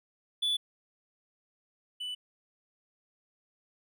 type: tone pair in turn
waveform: triangle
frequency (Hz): 3457 / 2981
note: A7 / F#7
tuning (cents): -31 / +12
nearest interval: minor third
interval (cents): 257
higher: first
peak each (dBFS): -25 / -33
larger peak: first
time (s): 0.42-0.57 / 2-2.15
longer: neither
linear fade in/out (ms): 10
effects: none